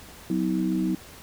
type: tone cluster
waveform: sine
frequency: 186.1 / 252.4 / 319.4 Hz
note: F#3 / B3 / D#4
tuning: +10 / +38 / +45 cents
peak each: -26 / -29 / -26 dBFS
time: 0.3-0.95 s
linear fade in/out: 2 ms
effects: pink hiss -46 dBFS RMS until 1.22 s